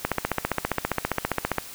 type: click train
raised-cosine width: 0.5 ms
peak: -7 dBFS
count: 24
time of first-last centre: 0.05-1.583 s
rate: 15 Hz
effects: white hiss -41 dBFS RMS until 1.74 s